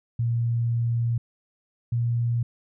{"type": "tone pair in turn", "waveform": "sine", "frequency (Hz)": [117.4, 118.35], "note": ["A#2", "A#2"], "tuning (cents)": [13, 27], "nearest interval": "unison", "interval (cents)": 14, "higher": "second", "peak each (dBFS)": -21, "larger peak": "neither", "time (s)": [[0.19, 1.18], [1.92, 2.43]], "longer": "first", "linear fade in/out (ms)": 5, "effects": []}